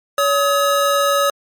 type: tone pair together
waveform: square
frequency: 564.8 / 1268 Hz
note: C#5 / D#6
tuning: +32 / +32 cents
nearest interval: octave + major second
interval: 1400 cents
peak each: -17 dBFS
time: 0.18-1.3 s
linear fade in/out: 2 ms
effects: MP3 64 kbps